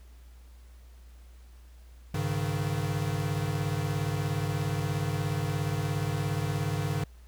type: chord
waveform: square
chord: Ab suspended fourth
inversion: none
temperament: equal with one note detuned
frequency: 101.22 / 138.59 / 155.56 Hz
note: Ab2 / Db3 / Eb3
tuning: -44 / 0 / 0 cents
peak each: -33 dBFS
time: 2.14-7.04 s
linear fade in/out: 5 ms
effects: added 60 Hz sine -48 dBFS peak until 7.27 s + pink hiss -63 dBFS RMS until 7.27 s